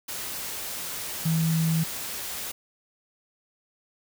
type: tone in noise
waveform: sine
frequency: 162 Hz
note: E3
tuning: 30 cents flat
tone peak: -21 dBFS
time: 1.25-1.84 s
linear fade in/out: 10 ms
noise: white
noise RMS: -34 dBFS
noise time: 0.08-2.52 s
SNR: +10 dB
effects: none